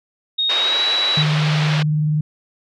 sine tone with pitch glide, 3729 to 3910 Hz, A#7 to B7, 0 to -18 cents, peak -16 dBFS, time 0.38-1.23 s, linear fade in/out 10 ms, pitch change +82 cents, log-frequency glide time 0.52-0.83 s
white band-pass noise, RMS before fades -25 dBFS, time 0.49-1.83 s, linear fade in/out 10 ms, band 370 to 3900 Hz, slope 24 dB/octave
sine tone with vibrato, 152.2 Hz, D#3, 38 cents flat, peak -15 dBFS, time 1.17-2.21 s, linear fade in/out 5 ms, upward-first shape square, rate 20 Hz, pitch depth 33 cents each way
effects none

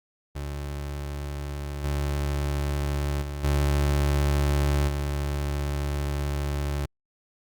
30% pulse tone with level steps, 71.7 Hz, D2, 41 cents flat, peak -28 / -22 / -28 / -18 / -23 dBFS, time 0.35-6.86 s, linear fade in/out 10 ms, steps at 1.83 / 3.21 / 3.43 / 4.87 s, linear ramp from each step 20 ms, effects Opus 48 kbps

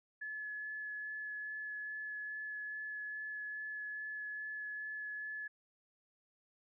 sine tone with vibrato, 1711 Hz, A6, 49 cents flat, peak -40 dBFS, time 0.21-5.48 s, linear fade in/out 10 ms, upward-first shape sine, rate 2.4 Hz, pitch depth 9 cents each way, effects none

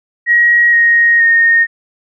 sine tone with pitch steps, 1898 / 1871.9 / 1846.1 Hz, A#6 / A#6 / A#6, +31 / +7 / -17 cents, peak -6 dBFS, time 0.26-1.67 s, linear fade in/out 50 ms, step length 470 ms, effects none

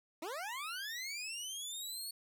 20% pulse linear sweep, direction up, 293.7 to 4435 Hz, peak -35 dBFS, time 0.22-2.11 s, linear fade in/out 5 ms, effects none

